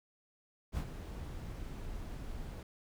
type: noise with ADSR envelope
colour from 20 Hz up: brown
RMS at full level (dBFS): -34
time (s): 0.72-2.63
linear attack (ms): 51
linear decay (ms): 72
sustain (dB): -9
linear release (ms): 4
effects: none